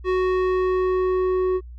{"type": "tone with low-pass filter sweep", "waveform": "square", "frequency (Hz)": 370.4, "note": "F#4", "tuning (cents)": 2, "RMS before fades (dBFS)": -21, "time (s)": [0.04, 1.61], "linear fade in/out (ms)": 50, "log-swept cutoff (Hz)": [2300, 830], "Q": 0.8, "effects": ["added 60 Hz sine -36 dBFS peak until 1.78 s"]}